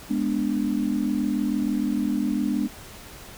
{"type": "chord", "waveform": "sine", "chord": "G# diminished", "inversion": "none", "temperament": "equal", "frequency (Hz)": [207.7, 246.9, 293.7], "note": ["G#3", "B3", "D4"], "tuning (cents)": [0, 0, 0], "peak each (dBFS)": -26, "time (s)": [0.09, 2.68], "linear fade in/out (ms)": 20, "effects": ["pink hiss -43 dBFS RMS until 3.37 s"]}